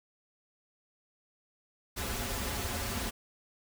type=noise with comb filter; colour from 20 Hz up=pink; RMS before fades=-35 dBFS; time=1.96-3.11 s; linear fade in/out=20 ms; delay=6.4 ms; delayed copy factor=-1; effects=none